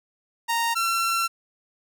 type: tone pair in turn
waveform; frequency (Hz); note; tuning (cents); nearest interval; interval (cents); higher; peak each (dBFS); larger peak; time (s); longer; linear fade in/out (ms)
sawtooth; 928 / 1354.2; A#5 / E6; -8 / +46; perfect fifth; 654; second; -18 / -18; neither; 0.48-0.75 / 0.75-1.28; second; 20
effects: none